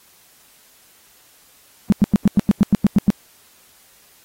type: tone bursts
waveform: sine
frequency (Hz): 203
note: G#3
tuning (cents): -39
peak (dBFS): -8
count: 11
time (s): 1.9-3.103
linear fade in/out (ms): 0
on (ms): 23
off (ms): 95
effects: white hiss -52 dBFS RMS until 4.24 s + AAC 48 kbps